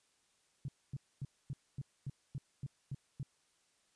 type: tone bursts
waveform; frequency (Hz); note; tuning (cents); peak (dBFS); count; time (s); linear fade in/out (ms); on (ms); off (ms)
sine; 136.4; C#3; -28; -37; 10; 0.65-3.23; 2; 33; 250
effects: white hiss -74 dBFS RMS until 3.95 s + resampled to 22050 Hz